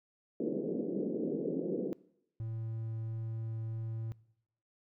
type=band-pass noise; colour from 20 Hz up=white; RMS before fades=-35 dBFS; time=0.4-1.93 s; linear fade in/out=0 ms; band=170 to 480 Hz; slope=48 dB/octave
type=tone; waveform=triangle; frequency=112.3 Hz; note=A2; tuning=36 cents sharp; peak=-34 dBFS; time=2.4-4.12 s; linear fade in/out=0 ms
effects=noise-tail reverb RT60 0.8 s tail -22 dB re dry